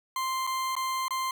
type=tone with dropouts; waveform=40% pulse; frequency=1046.5 Hz; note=C6; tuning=in tune; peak=-27 dBFS; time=0.16-1.31 s; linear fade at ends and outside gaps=2 ms; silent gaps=0.468-0.473 / 0.753-0.765 / 1.082-1.107 s; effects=none